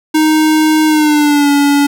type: tone with pitch glide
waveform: square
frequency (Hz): 311.1 to 285.3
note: D#4 to C#4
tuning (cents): 0 to +50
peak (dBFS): -8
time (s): 0.14-1.87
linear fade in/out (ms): 10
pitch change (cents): -150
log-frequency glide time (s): 0.86-1.5
effects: none